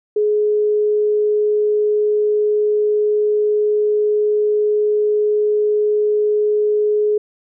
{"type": "tone", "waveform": "sine", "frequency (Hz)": 420.9, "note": "G#4", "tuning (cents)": 23, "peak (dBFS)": -13, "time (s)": [0.16, 7.18], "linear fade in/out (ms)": 5, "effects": []}